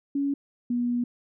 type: tone pair in turn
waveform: sine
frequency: 280.6 / 242 Hz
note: C#4 / B3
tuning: +21 / -35 cents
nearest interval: minor third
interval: 256 cents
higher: first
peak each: -23 dBFS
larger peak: neither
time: 0.15-0.34 / 0.7-1.04 s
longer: second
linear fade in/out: 5 ms
effects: none